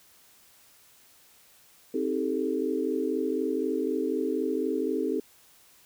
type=chord; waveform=sine; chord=A half-diminished seventh; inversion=first; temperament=just; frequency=264 / 316.8 / 396 / 440 Hz; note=C4 / Eb4 / G4 / A4; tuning=+16 / +31 / +18 / 0 cents; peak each=-31 dBFS; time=1.94-5.2 s; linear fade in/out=5 ms; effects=white hiss -58 dBFS RMS until 5.85 s